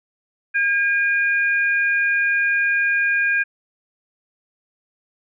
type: tone pair together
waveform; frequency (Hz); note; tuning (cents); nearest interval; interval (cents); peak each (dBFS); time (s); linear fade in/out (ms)
sine; 1619 / 2431; G#6 / D#7; -45 / -41; perfect fifth; 704; -17 / -22; 0.54-3.44; 20
effects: none